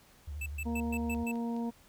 sine tone with vibrato, 73.42 Hz, D2, in tune, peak -37 dBFS, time 0.27-1.24 s, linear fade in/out 10 ms, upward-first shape triangle, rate 12 Hz, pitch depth 110 cents each way
square tone bursts, 2637 Hz, E7, in tune, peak -37 dBFS, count 6, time 0.41-1.316 s, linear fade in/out 5 ms, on 51 ms, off 120 ms
harmonic tone, 233.6 Hz, A#3, 4 cents sharp, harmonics 1 / 2 / 3 / 4, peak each -32 / -42 / -46 / -45 dBFS, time 0.65-1.71 s, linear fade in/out 20 ms
click train, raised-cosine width 0.2 ms, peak -38 dBFS, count 4, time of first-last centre 0.94-1.565 s, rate 4.8 Hz
effects pink hiss -61 dBFS RMS until 1.88 s

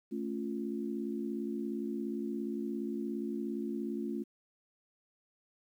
sine chord, A augmented, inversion none, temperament equal, 220 / 277.2 / 349.2 Hz, A3 / C#4 / E#4, 0 / 0 / 0 cents, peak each -37 / -39 / -39 dBFS, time 0.11-4.24 s, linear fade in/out 20 ms, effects 11-bit

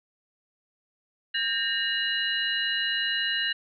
sine tone cluster, 1597 / 1836 / 2867 / 3999 Hz, G6 / A#6 / F7 / B7, +32 / -27 / +45 / +21 cents, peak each -32 / -30 / -28 / -32 dBFS, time 1.34-3.53 s, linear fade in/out 10 ms, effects none

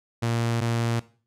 sawtooth tone pair in turn, 116.54 / 116.54 Hz, A#2 / A#2, 0 / 0 cents, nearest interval unison, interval 0 cents, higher neither, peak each -19 dBFS, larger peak neither, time 0.22-0.61 / 0.61-1 s, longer neither, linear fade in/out 10 ms, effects noise-tail reverb RT60 0.4 s tail -18 dB re dry + low-pass 10000 Hz 12 dB/octave

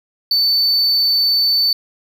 triangle tone, 4519 Hz, C#8, 33 cents sharp, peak -11 dBFS, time 0.31-1.73 s, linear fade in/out 2 ms, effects none

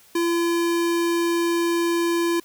square tone, 340 Hz, F4, 46 cents flat, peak -20 dBFS, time 0.15-2.4 s, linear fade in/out 5 ms, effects white hiss -53 dBFS RMS until 2.44 s

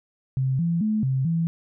sine tone with pitch steps, 131.9 / 169 / 215.3 / 132.3 / 165.8 Hz, C3 / E3 / A3 / C3 / E3, +14 / +43 / -37 / +20 / +10 cents, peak -20 dBFS, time 0.37-1.47 s, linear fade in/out 0 ms, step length 220 ms, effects none

